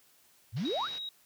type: exponential sweep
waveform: sine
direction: up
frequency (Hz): 92.5 to 1760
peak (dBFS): -30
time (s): 0.52-0.89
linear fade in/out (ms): 50
type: low-pass noise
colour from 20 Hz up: white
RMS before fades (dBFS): -49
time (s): 0.56-0.99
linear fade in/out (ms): 10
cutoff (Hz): 5500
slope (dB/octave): 48
type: tone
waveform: sine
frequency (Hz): 3813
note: A#7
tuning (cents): +38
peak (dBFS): -36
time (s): 0.65-1.09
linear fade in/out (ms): 2
effects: white hiss -64 dBFS RMS until 1.25 s + high-pass 60 Hz 12 dB/octave